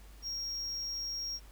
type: tone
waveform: triangle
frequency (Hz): 5588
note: F8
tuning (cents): 0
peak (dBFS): -34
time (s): 0.22-1.4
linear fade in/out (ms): 50
effects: added 50 Hz sine -51 dBFS peak until 1.51 s + pink hiss -60 dBFS RMS until 1.51 s